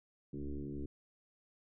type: tone with frequency modulation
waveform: sine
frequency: 143.2 Hz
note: D3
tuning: 43 cents flat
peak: -38 dBFS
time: 0.33-0.86 s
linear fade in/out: 5 ms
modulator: 70.9 Hz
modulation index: 3.1
effects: none